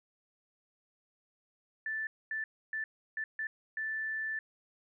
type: tone bursts at uneven times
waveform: sine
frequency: 1760 Hz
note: A6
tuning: in tune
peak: -33 dBFS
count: 6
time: 1.86-2.07 / 2.31-2.44 / 2.73-2.84 / 3.17-3.24 / 3.39-3.47 / 3.77-4.39 s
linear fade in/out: 2 ms
effects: none